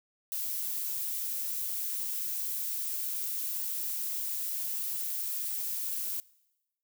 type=noise; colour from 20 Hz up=violet; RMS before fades=-34 dBFS; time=0.32-6.2 s; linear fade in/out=0 ms; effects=noise-tail reverb RT60 1.0 s tail -23 dB re dry